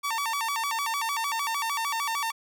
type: tone with vibrato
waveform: sawtooth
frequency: 1017 Hz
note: C6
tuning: 50 cents flat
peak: -23 dBFS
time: 0.03-2.32 s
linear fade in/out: 20 ms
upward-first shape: square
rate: 6.6 Hz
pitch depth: 200 cents each way
effects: none